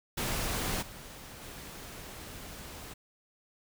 pink noise with level steps, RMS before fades -33 / -47 / -45 dBFS, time 0.17-2.94 s, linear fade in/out 10 ms, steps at 0.81 / 1.41 s, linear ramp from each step 20 ms, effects none

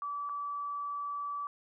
sine tone with dropouts, 1153 Hz, D6, 32 cents flat, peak -34 dBFS, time 0.02-1.47 s, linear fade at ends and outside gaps 1 ms, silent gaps 0.291-0.295 s, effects none

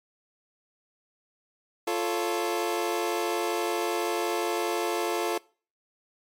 25% pulse chord, F augmented, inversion none, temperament equal with one note detuned, 347.8 / 440 / 554.4 Hz, F4 / A4 / C#5, -7 / 0 / 0 cents, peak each -25 / -26 / -31 dBFS, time 1.87-5.38 s, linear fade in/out 5 ms, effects noise-tail reverb RT60 0.4 s tail -23 dB re dry + MP3 64 kbps

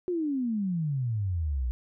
sine exponential sweep, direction down, 368.8 to 58.27 Hz, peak -26 dBFS, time 0.08-1.71 s, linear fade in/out 0 ms, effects none

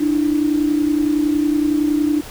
sine tone pair together, 296.1 / 326.9 Hz, D4 / E4, +14 / -14 cents, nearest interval major second, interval 172 cents, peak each -15 / -21 dBFS, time 0-2.21 s, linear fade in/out 10 ms, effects pink hiss -36 dBFS RMS until 2.3 s

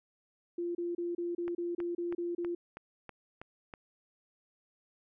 sine tone bursts, 346.1 Hz, F4, 16 cents flat, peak -32 dBFS, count 10, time 0.58-2.55 s, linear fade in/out 5 ms, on 170 ms, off 30 ms
click train, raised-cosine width 0.5 ms, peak -29 dBFS, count 8, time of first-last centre 1.48-3.738 s, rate 3.1 Hz
effects none

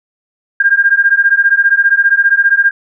sine beating tone pair, 1600 / 1615 Hz, G6 / G#6, +35 / -49 cents, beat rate 15 Hz, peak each -10 dBFS, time 0.6-2.71 s, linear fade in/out 5 ms, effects none

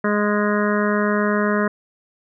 harmonic tone, 207.7 Hz, G#3, in tune, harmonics 1 / 2 / 3 / 5 / 6 / 7 / 8 / 9, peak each -20 / -23 / -25 / -27 / -28 / -28 / -29 / -30 dBFS, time 0.04-1.68 s, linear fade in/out 5 ms, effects none

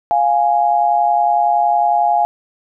sine tone pair together, 699.7 / 830.6 Hz, F5 / G#5, +3 / 0 cents, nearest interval minor third, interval 297 cents, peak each -14 dBFS, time 0.11-2.25 s, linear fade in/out 0 ms, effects none

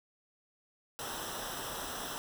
pink noise with comb filter, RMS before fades -40 dBFS, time 0.99-2.18 s, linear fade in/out 0 ms, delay 0.44 ms, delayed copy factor -0.75, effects none

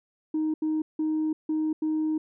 sine tone bursts at uneven times, 311.6 Hz, D#4, 3 cents sharp, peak -22 dBFS, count 5, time 0.34-0.54 / 0.62-0.82 / 0.99-1.33 / 1.49-1.73 / 1.82-2.18 s, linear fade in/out 5 ms, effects tanh soft clip ceiling -21 dBFS

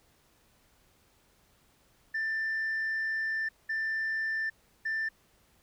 sine tone bursts at uneven times, 1778 Hz, A6, 18 cents sharp, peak -27 dBFS, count 3, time 2.14-3.49 / 3.69-4.5 / 4.85-5.09 s, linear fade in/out 10 ms, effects tanh soft clip ceiling -27 dBFS + pink hiss -66 dBFS RMS until 5.62 s

